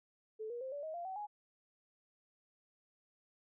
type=tone with pitch steps; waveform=sine; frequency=435.9 / 478.1 / 524.4 / 575.2 / 630.9 / 691.9 / 758.9 / 832.4 Hz; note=A4 / A#4 / C5 / D5 / D#5 / F5 / F#5 / G#5; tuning=-16 / +44 / +4 / -36 / +24 / -16 / +44 / +4 cents; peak=-40 dBFS; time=0.39-1.27 s; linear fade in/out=20 ms; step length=110 ms; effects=none